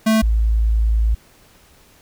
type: tone pair in turn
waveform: square / sine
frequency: 220 / 55 Hz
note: A3 / A1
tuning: 0 / 0 cents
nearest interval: 2 octaves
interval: 2400 cents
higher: first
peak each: -13 dBFS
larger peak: neither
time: 0.06-0.22 / 0.22-1.15 s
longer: second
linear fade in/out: 10 ms
effects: pink hiss -51 dBFS RMS until 2.01 s